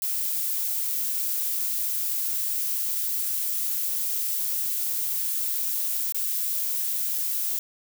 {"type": "noise with dropouts", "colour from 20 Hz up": "violet", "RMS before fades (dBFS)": -27, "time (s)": [0.02, 7.59], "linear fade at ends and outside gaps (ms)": 2, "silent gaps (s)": [6.123, 6.145], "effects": []}